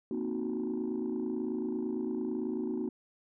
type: chord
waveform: sine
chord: C half-diminished seventh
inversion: third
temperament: equal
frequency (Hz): 233.1 / 261.6 / 311.1 / 370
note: Bb3 / C4 / Eb4 / Gb4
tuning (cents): 0 / 0 / 0 / 0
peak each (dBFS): -35 / -36 / -36 / -35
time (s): 0.11-2.89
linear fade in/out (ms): 2
effects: tanh soft clip ceiling -26 dBFS